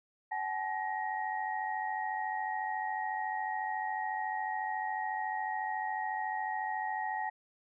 sine tone cluster, 761 / 855 / 1883 Hz, F#5 / A5 / A#6, +48 / -50 / +17 cents, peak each -38 / -35 / -39 dBFS, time 0.31-7.3 s, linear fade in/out 10 ms, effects none

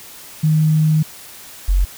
sine tone pair in turn, 155.56 / 45.8 Hz, D#3 / F#1, 0 / -17 cents, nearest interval octave + major sixth, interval 2117 cents, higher first, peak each -11 dBFS, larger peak neither, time 0.43-1.03 / 1.68-1.85 s, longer first, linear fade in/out 10 ms, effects white hiss -38 dBFS RMS until 1.97 s

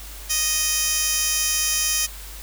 15% pulse tone with high-pass filter, 622.3 Hz, D#5, in tune, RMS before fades -22 dBFS, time 0.29-2.07 s, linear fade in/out 20 ms, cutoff 4800 Hz, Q 1, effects added 50 Hz sine -37 dBFS peak until 2.42 s + white hiss -40 dBFS RMS until 2.42 s

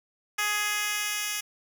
10% pulse tone with high-pass filter sweep, 417.5 Hz, G#4, 9 cents sharp, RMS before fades -29 dBFS, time 0.38-1.41 s, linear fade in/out 10 ms, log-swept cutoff 1400 to 3200 Hz, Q 0.75, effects none

